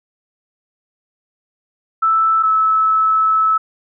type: tone pair in turn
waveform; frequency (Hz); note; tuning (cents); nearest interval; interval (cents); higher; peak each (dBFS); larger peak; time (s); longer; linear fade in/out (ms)
sine; 1318.5 / 1302.6; E6 / E6; 0 / -21; unison; 21; first; -11; neither; 2.02-2.43 / 2.43-3.58; second; 10
effects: none